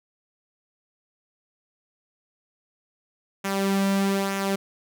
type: tone with flanger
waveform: sawtooth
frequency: 196 Hz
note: G3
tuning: in tune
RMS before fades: -24 dBFS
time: 3.44-4.56 s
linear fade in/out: 10 ms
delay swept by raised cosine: 0.22 to 2.42 ms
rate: 1.1 Hz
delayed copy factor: -0.5
effects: none